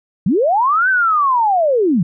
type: linear two-way sweep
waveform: sine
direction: up then down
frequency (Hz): 149.8 to 1563 to 149.8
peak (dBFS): -11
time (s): 0.26-2.03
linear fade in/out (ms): 5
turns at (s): 0.89
effects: none